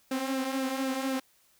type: tone with flanger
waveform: sawtooth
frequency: 265.2 Hz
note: C4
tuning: 23 cents sharp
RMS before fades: -31 dBFS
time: 0.11-1.2 s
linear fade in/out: 5 ms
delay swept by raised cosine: 0.92 to 4.52 ms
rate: 4 Hz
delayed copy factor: -0.55
effects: white hiss -65 dBFS RMS until 1.59 s